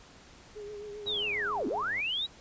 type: tone with vibrato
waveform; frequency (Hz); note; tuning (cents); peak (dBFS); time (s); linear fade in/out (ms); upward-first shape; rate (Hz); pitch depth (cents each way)
sine; 415.3; G#4; 0; -39; 0.55-1.83; 20; triangle; 7.5; 47
type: click train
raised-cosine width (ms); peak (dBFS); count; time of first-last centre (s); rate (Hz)
1; -35; 98; 1.06-2.002; 103
type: linear two-way sweep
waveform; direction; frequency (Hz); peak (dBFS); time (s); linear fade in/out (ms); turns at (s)
sine; down then up; 3951 to 228.7 to 3951; -29; 1.06-2.27; 20; 1.67
effects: pink hiss -54 dBFS RMS until 2.4 s + resampled to 16000 Hz